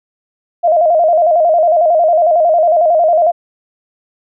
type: tone with vibrato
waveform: sine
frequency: 659.3 Hz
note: E5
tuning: in tune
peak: -7 dBFS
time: 0.63-3.32 s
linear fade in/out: 20 ms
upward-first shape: square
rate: 11 Hz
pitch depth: 89 cents each way
effects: none